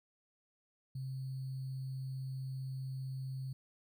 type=tone with sample-and-hold; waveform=sine; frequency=132.3 Hz; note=C3; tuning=20 cents sharp; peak=-38 dBFS; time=0.95-3.53 s; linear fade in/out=5 ms; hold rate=4410 Hz; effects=none